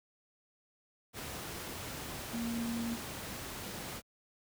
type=tone in noise; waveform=sine; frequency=232.6 Hz; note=A#3; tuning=4 cents flat; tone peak=-34 dBFS; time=2.31-2.98 s; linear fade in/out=50 ms; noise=pink; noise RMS=-42 dBFS; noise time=1.13-4.02 s; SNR=+5 dB; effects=high-pass 60 Hz 12 dB/octave